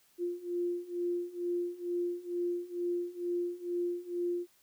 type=beating tone pair; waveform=sine; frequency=349.2 / 351.4 Hz; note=F4 / F4; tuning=0 / +11 cents; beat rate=2.2 Hz; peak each=-36 / -34 dBFS; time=0.18-4.47 s; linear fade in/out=50 ms; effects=white hiss -67 dBFS RMS until 4.62 s